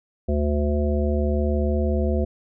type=harmonic tone with a mistuned harmonic; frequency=73.42 Hz; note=D2; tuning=in tune; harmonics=1 / 3 / 5 / 7 / 9; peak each=-21 / -26 / -28 / -29 / -31 dBFS; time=0.28-2.25 s; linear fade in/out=10 ms; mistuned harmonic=1; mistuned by=+23 cents; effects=none